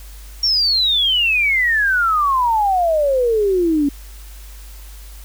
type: exponential sweep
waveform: sine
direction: down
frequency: 5590 to 277.2 Hz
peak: -13 dBFS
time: 0.43-3.89 s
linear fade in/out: 5 ms
effects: added 50 Hz sine -34 dBFS peak until 5.24 s + white hiss -44 dBFS RMS until 5.24 s